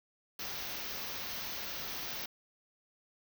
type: band-stop noise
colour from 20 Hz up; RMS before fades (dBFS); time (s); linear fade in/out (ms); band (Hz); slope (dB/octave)
white; -40; 0.39-2.26; 5; 6300 to 14000; 96
effects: none